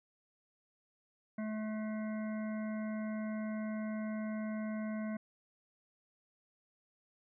harmonic tone with a mistuned harmonic, 216 Hz, A3, 32 cents flat, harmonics 1 / 3 / 5 / 7 / 9 / 10, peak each -36 / -45 / -53 / -53 / -56 / -57 dBFS, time 1.38-5.17 s, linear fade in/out 5 ms, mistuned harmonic 10, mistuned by -33 cents, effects none

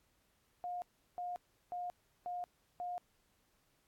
sine tone bursts, 712 Hz, F5, 33 cents sharp, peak -38 dBFS, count 5, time 0.64-2.98 s, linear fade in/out 0 ms, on 180 ms, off 360 ms, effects pink hiss -75 dBFS RMS until 3.87 s + AAC 64 kbps

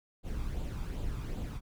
brown noise with flanger, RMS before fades -36 dBFS, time 0.23-1.61 s, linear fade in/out 50 ms, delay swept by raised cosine 0.26 to 0.87 ms, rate 2.6 Hz, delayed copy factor +0.5, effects none

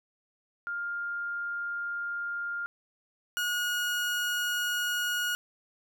sine / 30% pulse tone pair in turn, 1404 / 1446 Hz, F6 / F#6, +9 / -40 cents, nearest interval minor second, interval 51 cents, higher second, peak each -31 / -25 dBFS, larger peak second, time 0.67-2.66 / 3.37-5.35 s, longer first, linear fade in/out 0 ms, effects none

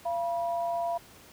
sine tone pair together, 685.2 / 969 Hz, F5 / B5, -33 / -33 cents, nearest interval tritone, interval 600 cents, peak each -28 / -35 dBFS, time 0.05-0.98 s, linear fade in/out 10 ms, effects pink hiss -53 dBFS RMS until 1.32 s + high-pass 60 Hz 12 dB/octave

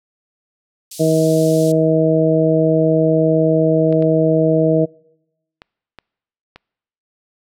white band-pass noise, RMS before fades -34 dBFS, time 0.91-1.72 s, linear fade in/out 5 ms, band 3700 to 11000 Hz, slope 24 dB/octave
harmonic tone, 159.3 Hz, D#3, 41 cents sharp, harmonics 1 / 2 / 3 / 4, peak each -17 / -17 / -17 / -17 dBFS, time 0.99-4.86 s, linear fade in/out 20 ms
clicks, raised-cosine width 0.3 ms, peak -21 dBFS, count 5, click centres 3.926 / 4.024 / 5.619 / 5.987 / 6.56 s
effects noise-tail reverb RT60 0.9 s tail -26 dB re dry

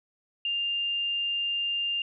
sine tone, 2800 Hz, F7, 4 cents sharp, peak -26 dBFS, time 0.45-2.02 s, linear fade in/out 2 ms, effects none

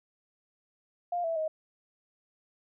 sine tone with pitch steps, 702 / 659 / 629 Hz, F5 / E5 / D#5, +9 / -1 / +19 cents, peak -28 dBFS, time 1.12-1.48 s, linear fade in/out 5 ms, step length 120 ms, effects none

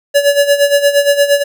square tone with tremolo, 570 Hz, C#5, 48 cents sharp, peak -6 dBFS, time 0.14-1.44 s, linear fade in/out 20 ms, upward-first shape sine, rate 8.6 Hz, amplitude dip 75%, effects none

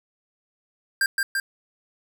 square tone with echo, 1591 Hz, G6, 25 cents sharp, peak -19 dBFS, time 1.01-1.06 s, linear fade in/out 2 ms, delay 170 ms, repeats 2, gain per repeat -2 dB, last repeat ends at 1.4 s, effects none

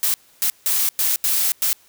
blue noise bursts at uneven times, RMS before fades -19 dBFS, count 6, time 0.03-0.14 / 0.42-0.5 / 0.66-0.89 / 0.99-1.16 / 1.24-1.52 / 1.62-1.73 s, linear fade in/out 0 ms, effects white hiss -54 dBFS RMS until 1.88 s

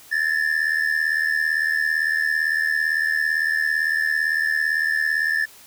triangle ring-modulated tone, 1759 Hz, A6, 1 cent flat, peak -14 dBFS, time 0.11-5.46 s, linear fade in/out 20 ms, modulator 38.9 Hz, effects white hiss -47 dBFS RMS until 5.66 s

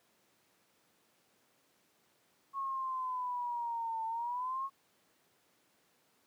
sine exponential two-way sweep, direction down then up, 1100 to 891 to 1100 Hz, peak -34 dBFS, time 2.53-4.7 s, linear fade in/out 50 ms, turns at 4.05 s, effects pink hiss -71 dBFS RMS until 6.26 s + high-pass 200 Hz 12 dB/octave

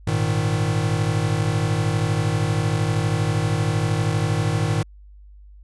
square chord, Ab suspended second, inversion none, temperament equal, 103.83 / 116.54 / 155.56 Hz, Ab2 / Bb2 / Eb3, 0 / 0 / 0 cents, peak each -24 / -25 / -24 dBFS, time 0.07-4.83 s, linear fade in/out 5 ms, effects added 50 Hz sine -42 dBFS peak until 5.63 s + resampled to 24000 Hz

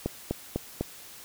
click train, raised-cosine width 2 ms, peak -14 dBFS, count 4, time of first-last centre 0.06-0.81 s, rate 4 Hz, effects white hiss -47 dBFS RMS until 1.24 s

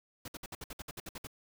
pink noise bursts, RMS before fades -43 dBFS, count 12, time 0.25-1.271 s, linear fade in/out 5 ms, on 31 ms, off 59 ms, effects none

